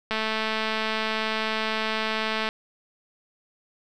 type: click train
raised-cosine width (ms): 0.3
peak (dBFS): -11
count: 522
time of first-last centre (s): 0.11-2.489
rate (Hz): 219
effects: none